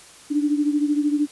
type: beating tone pair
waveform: sine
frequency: 291.7 / 304.7 Hz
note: D4 / D#4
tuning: -12 / -36 cents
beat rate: 13 Hz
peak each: -19 / -24 dBFS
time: 0.3-1.27 s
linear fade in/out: 20 ms
effects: white hiss -46 dBFS RMS until 1.31 s + resampled to 24000 Hz